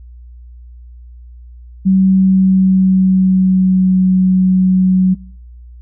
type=tone with pitch glide; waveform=sine; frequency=190 to 186.09 Hz; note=F#3 to F#3; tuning=+46 to +10 cents; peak=-7 dBFS; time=1.85-5.15 s; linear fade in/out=20 ms; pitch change=-36 cents; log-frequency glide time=2.09-4 s; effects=noise-tail reverb RT60 0.7 s tail -25 dB re dry + added 60 Hz sine -33 dBFS peak until 5.81 s